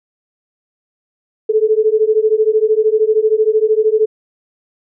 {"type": "beating tone pair", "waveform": "sine", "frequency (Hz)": [428.2, 441.2], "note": ["A4", "A4"], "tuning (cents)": [-47, 5], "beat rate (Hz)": 13, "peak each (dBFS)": -13, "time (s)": [1.49, 4.06], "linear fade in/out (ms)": 10, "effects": []}